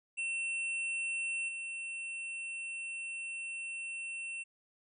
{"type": "tone with level steps", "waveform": "square", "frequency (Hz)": 2700, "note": "E7", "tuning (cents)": 41, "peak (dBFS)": [-34, -39], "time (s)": [0.17, 4.44], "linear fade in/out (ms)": 20, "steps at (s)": 1.48, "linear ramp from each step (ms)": 10, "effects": ["resampled to 24000 Hz"]}